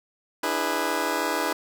15% pulse chord, E dominant seventh, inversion third, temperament just, 296.7 / 329.6 / 412 / 494.4 Hz, D4 / E4 / G#4 / B4, +18 / 0 / -14 / +2 cents, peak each -24 dBFS, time 0.43-1.53 s, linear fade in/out 5 ms, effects none

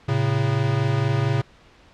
square tone pair together, 111.8 / 136.15 Hz, A2 / C#3, +28 / -31 cents, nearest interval minor third, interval 341 cents, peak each -23 / -22 dBFS, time 0.08-1.42 s, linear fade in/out 10 ms, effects pink hiss -52 dBFS RMS until 1.93 s + low-pass 4000 Hz 12 dB/octave

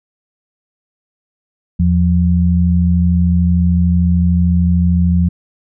sine tone pair together, 82.23 / 175.6 Hz, E2 / F3, -4 / +10 cents, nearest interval octave + minor second, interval 1314 cents, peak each -12 dBFS, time 1.79-5.29 s, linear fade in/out 10 ms, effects none

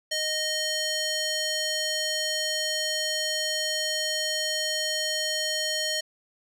square tone with band-pass filter, 620 Hz, D#5, 6 cents flat, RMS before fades -28 dBFS, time 0.11-6.01 s, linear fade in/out 10 ms, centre 4900 Hz, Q 1.1, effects none

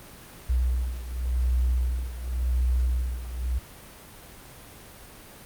sine beating tone pair, 61.74 / 62.64 Hz, B1 / B1, 0 / +25 cents, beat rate 0.9 Hz, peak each -24 / -28 dBFS, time 0.49-3.59 s, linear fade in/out 10 ms, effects pink hiss -46 dBFS RMS until 5.45 s + Opus 32 kbps

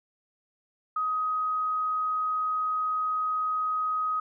sine tone, 1258 Hz, D#6, 19 cents sharp, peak -25 dBFS, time 0.96-4.2 s, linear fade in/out 5 ms, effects none

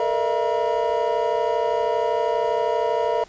triangle tone cluster, 442.2 / 474.8 / 608 / 673 / 956 Hz, A4 / A#4 / D#5 / E5 / A#5, +9 / +32 / -40 / +36 / +43 cents, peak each -24 dBFS, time 0-3.24 s, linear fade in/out 2 ms, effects pink hiss -49 dBFS RMS until 3.28 s + resampled to 16000 Hz

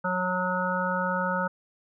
harmonic tone, 182.7 Hz, F#3, 22 cents flat, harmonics 1 / 3 / 5 / 7 / 8, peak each -31 / -31 / -31 / -31 / -31 dBFS, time 0.04-1.48 s, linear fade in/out 10 ms, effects none

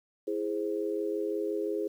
sine chord, E augmented, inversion none, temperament equal, 329.6 / 415.3 / 523.3 Hz, E4 / G#4 / B#4, 0 / 0 / 0 cents, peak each -34 / -31 / -37 dBFS, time 0.27-1.88 s, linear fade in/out 10 ms, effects 10-bit

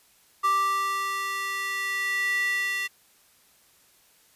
square tone with high-pass filter sweep, 391.4 Hz, G4, 3 cents flat, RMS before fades -27 dBFS, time 0.43-2.88 s, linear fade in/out 20 ms, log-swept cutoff 1200 to 2200 Hz, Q 6.2, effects white hiss -60 dBFS RMS until 4.35 s + resampled to 32000 Hz

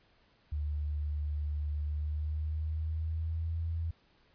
sine tone with pitch glide, 74.3 to 82.44 Hz, D2 to E2, +21 to +1 cents, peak -31 dBFS, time 0.52-3.91 s, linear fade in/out 5 ms, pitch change +180 cents, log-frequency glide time 1.83-3.58 s, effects pink hiss -67 dBFS RMS until 4.34 s + resampled to 11025 Hz

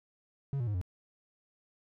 triangle tone with pitch steps, 138.59 / 119.95 / 103.83 / 89.86 Hz, C#3 / A#2 / G#2 / F2, 0 / +50 / 0 / +50 cents, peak -28 dBFS, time 0.53-0.814 s, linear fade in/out 0 ms, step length 71 ms, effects none

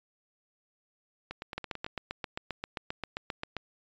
two click trains, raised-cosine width 0.3 ms, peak -18 / -22 dBFS, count 16 / 6, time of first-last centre 1.58-3.567 / 1.31-1.864 s, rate 7.55 / 9.02 Hz, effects resampled to 16000 Hz

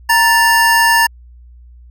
square tone pair together, 932.3 / 1758.8 Hz, A#5 / A6, 0 / -1 cents, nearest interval major seventh, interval 1099 cents, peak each -12 dBFS, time 0.09-1.07 s, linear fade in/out 10 ms, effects added 60 Hz sine -37 dBFS peak until 1.9 s

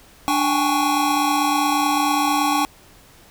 square tone cluster, 294.2 / 774 / 810 / 839 / 1111 Hz, D4 / G5 / G#5 / G#5 / C#6, +3 / -22 / -43 / +17 / +4 cents, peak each -23 / -28 / -25 / -25 / -23 dBFS, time 0.28-2.65 s, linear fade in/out 0 ms, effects pink hiss -49 dBFS RMS until 3.3 s

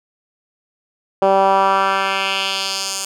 10% pulse tone with band-pass filter sweep, 193.9 Hz, G3, 19 cents flat, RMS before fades -17 dBFS, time 1.22-3.05 s, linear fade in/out 2 ms, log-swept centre 580 to 7500 Hz, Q 1.7, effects none

